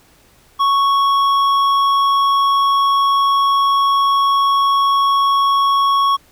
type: tone with hard clipping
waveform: triangle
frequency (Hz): 1108.7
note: C#6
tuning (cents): 0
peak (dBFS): -13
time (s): 0.59-6.17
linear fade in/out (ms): 20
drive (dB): 11
effects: pink hiss -51 dBFS RMS until 6.31 s